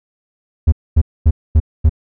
triangle tone bursts, 77.78 Hz, D#2, in tune, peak -4 dBFS, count 5, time 0.67-1.895 s, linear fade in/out 10 ms, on 53 ms, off 240 ms, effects none

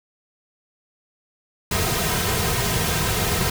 pink noise with comb filter, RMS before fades -22 dBFS, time 1.71-3.5 s, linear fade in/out 5 ms, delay 3.5 ms, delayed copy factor -0.7, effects none

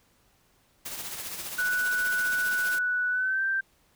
white noise with tremolo, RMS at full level -35 dBFS, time 0.85-2.79 s, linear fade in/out 10 ms, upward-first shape sine, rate 15 Hz, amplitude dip 45%
sine tone with pitch glide, 1480 to 1568 Hz, F#6 to G6, 0 to 0 cents, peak -24 dBFS, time 1.58-3.61 s, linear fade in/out 10 ms, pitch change +100 cents, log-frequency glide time 3.1-3.43 s
effects pink hiss -65 dBFS RMS until 3.95 s

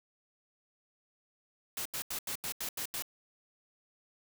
white noise bursts, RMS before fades -37 dBFS, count 8, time 1.77-3.023 s, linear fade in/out 2 ms, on 84 ms, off 83 ms, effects none

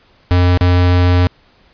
square tone with dropouts, 89.3 Hz, F2, 39 cents sharp, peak -9 dBFS, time 0.31-1.27 s, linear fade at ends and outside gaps 0 ms, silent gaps 0.574-0.61 s, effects pink hiss -51 dBFS RMS until 1.73 s + resampled to 11025 Hz

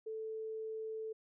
sine tone, 440 Hz, A4, in tune, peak -39 dBFS, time 0.06-1.13 s, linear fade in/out 10 ms, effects none

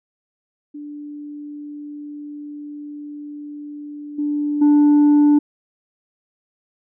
sine tone with level steps, 293.7 Hz, D4, in tune, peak -30 / -18 / -7 dBFS, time 0.74-5.39 s, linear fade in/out 10 ms, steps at 4.18 / 4.61 s, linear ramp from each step 10 ms, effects tanh soft clip ceiling -9 dBFS

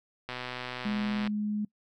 click train, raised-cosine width 0.3 ms, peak -20 dBFS, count 124, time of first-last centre 0.29-1.274 s, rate 125 Hz
sine tone, 209.6 Hz, G#3, 16 cents sharp, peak -28 dBFS, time 0.85-1.65 s, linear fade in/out 5 ms
effects noise-tail reverb RT60 0.1 s tail -23 dB re dry

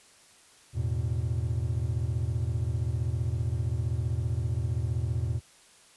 triangle chord, E suspended fourth, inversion none, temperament equal with one note detuned, 82.41 / 108.17 / 123.47 Hz, E2 / A2 / B2, 0 / -29 / 0 cents, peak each -29 dBFS, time 0.73-5.41 s, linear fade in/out 50 ms, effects white hiss -57 dBFS RMS until 5.96 s + resampled to 24000 Hz

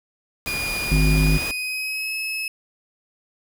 pink noise, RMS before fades -31 dBFS, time 0.46-1.51 s, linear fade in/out 0 ms
35% pulse tone with pitch glide, 2440 to 2585 Hz, D#7 to E7, -34 to -34 cents, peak -23 dBFS, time 0.47-2.48 s, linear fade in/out 2 ms, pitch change +100 cents, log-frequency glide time 1.18-2.14 s
harmonic tone, 51.7 Hz, G#1, 7 cents flat, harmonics 1 / 3 / 5 / 7, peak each -17 / -19 / -26 / -32 dBFS, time 0.91-1.38 s, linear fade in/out 10 ms
effects none

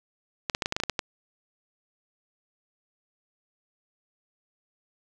clicks, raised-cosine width 0.2 ms, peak -9 dBFS, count 10, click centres 0.498 / 0.549 / 0.622 / 0.659 / 0.724 / 0.765 / 0.801 / 0.836 / 0.897 / 0.992 s, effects none

